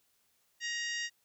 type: harmonic tone with a mistuned harmonic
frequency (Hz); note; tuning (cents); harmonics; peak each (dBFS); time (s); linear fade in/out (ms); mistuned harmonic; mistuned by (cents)
943; A#5; +20; 2 / 3 / 4 / 5 / 6 / 7 / 8; -36 / -41 / -45 / -45 / -43 / -48 / -51; 0.6-1.1; 50; 4; -23
effects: white hiss -73 dBFS RMS until 1.24 s